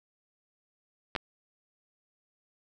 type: clicks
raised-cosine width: 0.3 ms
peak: -15 dBFS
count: 2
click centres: 1.152 / 1.162 s
effects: none